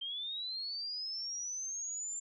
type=linear sweep; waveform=sine; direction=up; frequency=3136 to 7300 Hz; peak=-37 dBFS; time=0.01-2.2 s; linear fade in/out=10 ms; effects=none